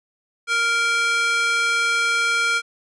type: tone with high-pass filter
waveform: square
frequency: 465.4 Hz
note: A#4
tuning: 3 cents flat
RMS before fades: -20 dBFS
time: 0.47-2.62 s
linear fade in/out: 50 ms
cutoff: 1700 Hz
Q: 3.7
effects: resampled to 22050 Hz